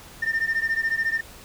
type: beating tone pair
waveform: sine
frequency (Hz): 1800 / 1814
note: A6 / A#6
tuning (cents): +39 / -48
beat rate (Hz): 14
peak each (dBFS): -23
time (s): 0.22-1.21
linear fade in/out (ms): 10
effects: tanh soft clip ceiling -18 dBFS + pink hiss -45 dBFS RMS until 1.44 s